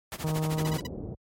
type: noise with tremolo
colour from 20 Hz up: pink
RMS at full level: -34 dBFS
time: 0.12-0.81 s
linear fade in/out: 0 ms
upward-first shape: sine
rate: 13 Hz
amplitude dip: 90%
type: harmonic tone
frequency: 156.4 Hz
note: D#3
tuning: 9 cents sharp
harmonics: 1 / 2 / 3 / 4 / 5 / 6 / 7 / 8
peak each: -26 / -38 / -36 / -41 / -43 / -42 / -48 / -49 dBFS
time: 0.24-0.77 s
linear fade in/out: 0 ms
type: low-pass noise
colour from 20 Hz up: pink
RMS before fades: -36 dBFS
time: 0.55-1.15 s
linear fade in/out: 10 ms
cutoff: 530 Hz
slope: 24 dB/octave
type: tone bursts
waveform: 10% pulse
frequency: 984 Hz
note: B5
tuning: 7 cents flat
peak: -26 dBFS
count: 5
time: 0.58-0.869 s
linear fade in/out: 5 ms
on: 21 ms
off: 46 ms
effects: high-pass 60 Hz 12 dB/octave + MP3 64 kbps